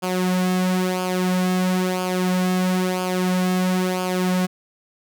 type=tone with flanger; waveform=sawtooth; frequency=183.4 Hz; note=F#3; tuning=15 cents flat; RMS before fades=-21 dBFS; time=0.02-4.47 s; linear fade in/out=20 ms; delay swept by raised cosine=0.51 to 3.41 ms; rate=1 Hz; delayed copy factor=-0.65; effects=none